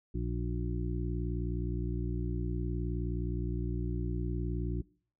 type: harmonic tone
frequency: 59.4 Hz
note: A#1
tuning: 33 cents sharp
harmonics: 1 / 2 / 3 / 5 / 6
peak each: -34 / -37 / -39 / -41 / -42 dBFS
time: 0.14-4.82 s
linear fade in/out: 10 ms
effects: noise-tail reverb RT60 0.5 s tail -23 dB re dry